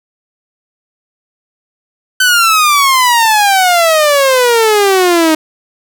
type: exponential sweep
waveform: sawtooth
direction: down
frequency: 1531 to 310.1 Hz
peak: -3 dBFS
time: 2.2-5.35 s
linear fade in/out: 5 ms
effects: none